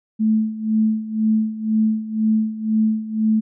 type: tone with tremolo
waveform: sine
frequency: 218.3 Hz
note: A3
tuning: 13 cents flat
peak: -13 dBFS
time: 0.19-3.41 s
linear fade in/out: 20 ms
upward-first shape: sine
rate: 2 Hz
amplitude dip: 80%
effects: none